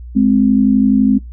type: tone pair together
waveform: sine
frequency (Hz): 210 / 261.9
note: G#3 / C4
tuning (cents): +19 / +2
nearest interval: major third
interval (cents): 383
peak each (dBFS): -11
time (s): 0.15-1.19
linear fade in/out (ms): 20
effects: noise-tail reverb RT60 0.2 s tail -26 dB re dry + added 60 Hz sine -28 dBFS peak until 1.32 s